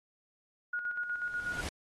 sine tone with tremolo, 1443 Hz, F#6, 44 cents flat, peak -31 dBFS, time 0.73-1.61 s, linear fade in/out 5 ms, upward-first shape square, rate 8.2 Hz, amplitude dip 50%
pink noise with exponential growth, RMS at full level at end -37 dBFS, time 1-1.69 s, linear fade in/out 2 ms, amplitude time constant 150 ms
effects low-pass 10000 Hz 12 dB/octave + AAC 32 kbps

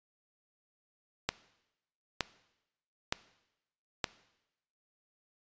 click train, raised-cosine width 0.2 ms, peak -11 dBFS, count 4, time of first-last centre 1.29-4.042 s, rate 1.09 Hz, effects noise-tail reverb RT60 0.9 s tail -18 dB re dry + resampled to 16000 Hz

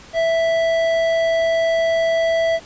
sine tone with tanh clipping, 659.3 Hz, E5, in tune, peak -17 dBFS, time 0.13-2.6 s, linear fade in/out 50 ms, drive 13 dB, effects pink hiss -42 dBFS RMS until 2.65 s + resampled to 16000 Hz

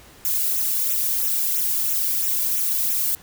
violet noise with flanger, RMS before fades -22 dBFS, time 0.25-3.15 s, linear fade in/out 0 ms, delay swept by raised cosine 0.21 to 1.61 ms, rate 3 Hz, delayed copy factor -0.8, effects pink hiss -48 dBFS RMS until 3.22 s

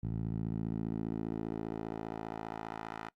10% pulse tone with band-pass filter sweep, 55 Hz, A1, in tune, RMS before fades -38 dBFS, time 0.03-3.09 s, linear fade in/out 5 ms, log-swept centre 120 to 1200 Hz, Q 1.2, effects noise-tail reverb RT60 0.1 s tail -23 dB re dry + Opus 48 kbps

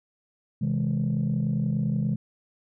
sine chord, C augmented, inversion none, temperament equal with one note detuned, 130.81 / 161.14 / 207.7 Hz, C3 / E3 / G#3, 0 / -39 / 0 cents, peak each -26 dBFS, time 0.61-2.16 s, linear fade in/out 10 ms, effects tanh soft clip ceiling -18 dBFS

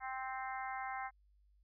harmonic tone, 261.6 Hz, C4, in tune, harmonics 3 / 4 / 5 / 6 / 7 / 8, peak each -42 / -46 / -49 / -49 / -51 / -49 dBFS, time 0-1.11 s, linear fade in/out 50 ms, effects added 50 Hz sine -66 dBFS peak until 1.63 s

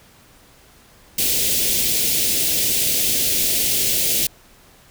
white band-stop noise, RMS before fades -19 dBFS, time 1.18-4.27 s, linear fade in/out 5 ms, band 550 to 2400 Hz, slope 24 dB/octave, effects pink hiss -50 dBFS RMS until 4.9 s

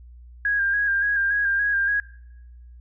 sine tone with vibrato, 1625 Hz, G#6, 38 cents flat, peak -19 dBFS, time 0.45-2 s, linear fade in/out 2 ms, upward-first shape square, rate 3.5 Hz, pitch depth 31 cents each way, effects noise-tail reverb RT60 1.0 s tail -24 dB re dry + added 60 Hz sine -42 dBFS peak until 2.8 s

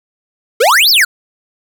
square exponential two-way sweep, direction up then down, 410 to 5540 to 1353 Hz, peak -7 dBFS, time 0.6-1.05 s, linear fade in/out 10 ms, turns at 0.9 s, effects none

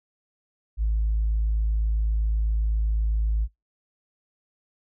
sine tone, 53.9 Hz, A1, 35 cents flat, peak -19 dBFS, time 0.77-3.48 s, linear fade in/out 50 ms, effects noise-tail reverb RT60 0.2 s tail -26 dB re dry + tanh soft clip ceiling -17 dBFS

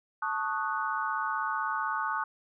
sine chord, D# half-diminished seventh, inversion second, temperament equal, 880 / 1108.7 / 1244.5 / 1480 Hz, A5 / C#6 / D#6 / F#6, 0 / 0 / 0 / 0 cents, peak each -34 dBFS, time 0.22-2.24 s, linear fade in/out 5 ms, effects none

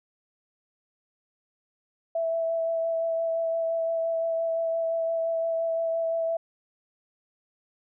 sine tone with vibrato, 659.3 Hz, E5, in tune, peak -24 dBFS, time 2.15-6.37 s, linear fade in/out 5 ms, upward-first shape sine, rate 5.8 Hz, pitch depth 12 cents each way, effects none

